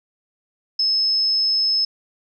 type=tone; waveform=sine; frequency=5200 Hz; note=E8; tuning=24 cents flat; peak=-16 dBFS; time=0.79-1.85 s; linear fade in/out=5 ms; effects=none